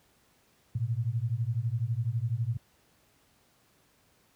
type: beating tone pair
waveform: sine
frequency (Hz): 110 / 122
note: A2 / B2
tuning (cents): 0 / -21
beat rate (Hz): 12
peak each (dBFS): -30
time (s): 0.75-2.57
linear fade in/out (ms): 5
effects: pink hiss -66 dBFS RMS until 4.35 s + high-pass 60 Hz 12 dB/octave

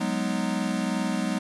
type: chord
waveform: square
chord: G# minor seventh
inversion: third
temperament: equal with one note detuned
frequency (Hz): 185 / 207.7 / 246.9 / 309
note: F#3 / G#3 / B3 / D#4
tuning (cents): 0 / 0 / 0 / -12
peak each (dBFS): -31 / -30 / -31 / -34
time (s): 0-1.39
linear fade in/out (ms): 10
effects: resampled to 24000 Hz + 9-bit

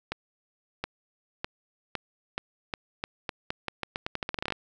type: accelerating click train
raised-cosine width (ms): 0.3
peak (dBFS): -14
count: 23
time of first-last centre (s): 0.12-4.523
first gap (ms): 720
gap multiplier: 0.84
effects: none

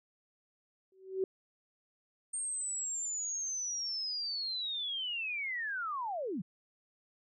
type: tone with exponential growth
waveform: sine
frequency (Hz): 380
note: F#4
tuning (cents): +46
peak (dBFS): -26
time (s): 0.92-1.24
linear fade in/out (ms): 2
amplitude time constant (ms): 68
type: linear sweep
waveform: sine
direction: down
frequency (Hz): 8690 to 150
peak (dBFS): -34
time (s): 2.33-6.42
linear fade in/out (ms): 10
effects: none

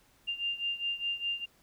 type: beating tone pair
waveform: sine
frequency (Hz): 2794 / 2798.9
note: F7 / F7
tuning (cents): 0 / +3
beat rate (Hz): 4.9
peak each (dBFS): -33 / -36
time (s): 0.27-1.46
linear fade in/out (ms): 20
effects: pink hiss -65 dBFS RMS until 1.62 s

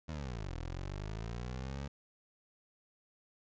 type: linear two-way sweep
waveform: 20% pulse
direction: down then up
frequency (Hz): 82.41 to 40 to 71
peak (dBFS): -34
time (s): 0.08-1.88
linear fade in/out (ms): 10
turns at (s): 0.55
effects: resampled to 16000 Hz

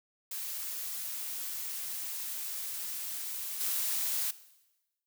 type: noise with level steps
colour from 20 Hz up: blue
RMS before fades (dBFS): -38 / -32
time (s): 0.31-4.31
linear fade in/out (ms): 5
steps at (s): 3.6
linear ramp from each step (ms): 10
effects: noise-tail reverb RT60 1.0 s tail -17 dB re dry

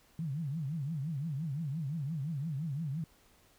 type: tone with vibrato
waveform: sine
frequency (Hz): 149.6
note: D3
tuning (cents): +32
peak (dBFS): -33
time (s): 0.19-3.04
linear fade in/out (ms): 2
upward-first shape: triangle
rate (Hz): 5.8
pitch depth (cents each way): 260
effects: pink hiss -65 dBFS RMS until 3.58 s

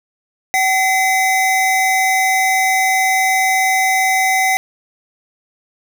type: tone pair together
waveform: square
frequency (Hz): 760.9 / 2042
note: F#5 / C7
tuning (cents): +48 / -43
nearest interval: octave + perfect fourth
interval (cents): 1709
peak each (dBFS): -16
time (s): 0.54-4.57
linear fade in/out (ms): 0
effects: none

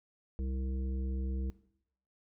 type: harmonic tone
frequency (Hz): 65.41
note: C2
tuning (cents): 0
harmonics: 1 / 3 / 5 / 7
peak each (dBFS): -33 / -43 / -47 / -50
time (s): 0.39-1.5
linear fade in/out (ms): 0
effects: noise-tail reverb RT60 0.7 s tail -18 dB re dry

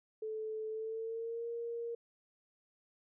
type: tone with pitch glide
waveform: sine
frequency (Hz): 436.1 to 467.4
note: A4 to A#4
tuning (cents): -15 to +5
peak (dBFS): -37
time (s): 0.22-1.95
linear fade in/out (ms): 5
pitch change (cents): +120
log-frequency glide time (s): 0.69-1.47
effects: none

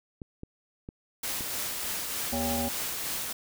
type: clicks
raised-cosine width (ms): 3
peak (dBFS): -26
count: 4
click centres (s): 0.218 / 0.434 / 0.889 / 1.408
type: noise with tremolo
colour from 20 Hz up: white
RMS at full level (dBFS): -32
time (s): 1.23-3.33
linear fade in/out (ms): 5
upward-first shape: triangle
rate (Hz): 3.3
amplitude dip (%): 30
type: harmonic tone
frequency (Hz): 80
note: D#2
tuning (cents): +49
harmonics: 1 / 3 / 5 / 7 / 9 / 10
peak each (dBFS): -37 / -31 / -43 / -35 / -42 / -36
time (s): 2.32-2.69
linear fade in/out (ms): 10
effects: none

